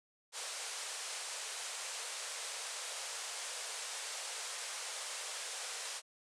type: band-pass noise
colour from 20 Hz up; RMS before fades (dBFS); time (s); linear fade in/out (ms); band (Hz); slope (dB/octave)
white; -43; 0.32-6.02; 50; 450 to 9500; 48
effects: none